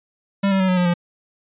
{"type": "tone with pitch steps", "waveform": "square", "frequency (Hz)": [197.7, 192.74, 187.9, 183.19, 178.59, 174.11], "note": ["G3", "G3", "F#3", "F#3", "F3", "F3"], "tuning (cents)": [15, -29, 27, -17, 39, -5], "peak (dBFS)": -16, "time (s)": [0.43, 0.94], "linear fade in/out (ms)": 10, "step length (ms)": 85, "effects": ["resampled to 8000 Hz"]}